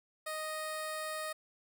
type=tone with notch filter; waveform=10% pulse; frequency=622.3 Hz; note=D#5; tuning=in tune; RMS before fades=-39 dBFS; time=0.26-1.33 s; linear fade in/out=10 ms; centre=2900 Hz; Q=1.3; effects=none